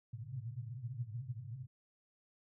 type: band-pass noise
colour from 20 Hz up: white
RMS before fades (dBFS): -44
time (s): 0.13-1.67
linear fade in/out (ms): 5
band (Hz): 110 to 130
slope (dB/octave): 96
effects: none